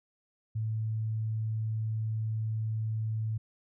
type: tone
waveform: sine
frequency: 110 Hz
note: A2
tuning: in tune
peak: -29 dBFS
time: 0.55-3.38 s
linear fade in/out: 10 ms
effects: none